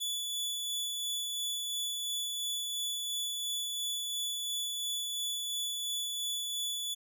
sawtooth tone with tremolo, 3445 Hz, A7, 37 cents flat, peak -29 dBFS, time 0-6.95 s, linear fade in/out 20 ms, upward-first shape sine, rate 2.9 Hz, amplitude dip 25%, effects none

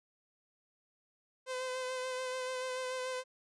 sawtooth tone with vibrato, 512 Hz, C5, 38 cents flat, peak -32 dBFS, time 1.46-3.24 s, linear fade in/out 50 ms, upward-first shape sine, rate 6.9 Hz, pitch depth 21 cents each way, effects resampled to 22050 Hz

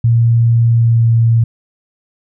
sine tone with pitch glide, 116.54 to 115.13 Hz, A#2 to A#2, 0 to -21 cents, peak -7 dBFS, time 0.04-1.44 s, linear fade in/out 5 ms, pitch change -21 cents, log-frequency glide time 0.68-1.12 s, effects none

